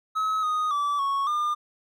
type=tone with pitch steps; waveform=triangle; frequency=1283 / 1243 / 1157 / 1107 / 1205 Hz; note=E6 / D#6 / D6 / C#6 / D6; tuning=-47 / -2 / -26 / -3 / +44 cents; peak=-21 dBFS; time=0.15-1.55 s; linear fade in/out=20 ms; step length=280 ms; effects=none